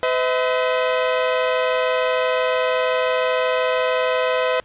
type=tone pair together; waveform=sawtooth; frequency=507 / 640.2 Hz; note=B4 / D#5; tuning=+45 / +49 cents; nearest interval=major third; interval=404 cents; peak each=-15 / -18 dBFS; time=0.03-4.6 s; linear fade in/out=0 ms; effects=pink hiss -53 dBFS RMS until 4.64 s + resampled to 8000 Hz